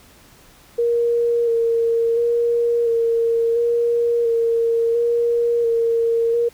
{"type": "tone with vibrato", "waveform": "sine", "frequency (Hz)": 466.2, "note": "A#4", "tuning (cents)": 0, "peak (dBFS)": -15, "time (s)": [0.78, 6.49], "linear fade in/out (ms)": 10, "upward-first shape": "square", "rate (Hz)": 0.72, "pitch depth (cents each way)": 18, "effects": ["pink hiss -49 dBFS RMS until 6.53 s"]}